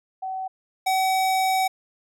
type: tone pair in turn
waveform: sine / square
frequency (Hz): 758 / 758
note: F#5 / F#5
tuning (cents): +42 / +42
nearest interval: unison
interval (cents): 0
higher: neither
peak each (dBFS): -27 / -20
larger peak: second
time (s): 0.22-0.48 / 0.86-1.68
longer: second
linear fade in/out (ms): 10
effects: none

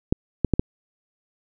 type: clicks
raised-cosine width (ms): 3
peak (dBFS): -5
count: 4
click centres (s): 0.125 / 0.447 / 0.537 / 0.595
effects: none

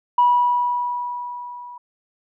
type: tone with level ramp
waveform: sine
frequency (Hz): 975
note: B5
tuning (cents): -23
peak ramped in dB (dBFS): -10 to -35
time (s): 0.18-1.78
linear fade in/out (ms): 5
effects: tanh soft clip ceiling -7 dBFS

